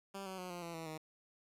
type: tone with pitch steps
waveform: 10% pulse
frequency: 196 / 188.89 / 182.03 / 175.42 / 169.06 / 162.92 / 157.01 Hz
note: G3 / F#3 / F#3 / F3 / E3 / E3 / D#3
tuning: 0 / +36 / -28 / +8 / +44 / -20 / +16 cents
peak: -35 dBFS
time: 0.14-0.98 s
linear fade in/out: 10 ms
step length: 120 ms
effects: resampled to 32000 Hz + 11-bit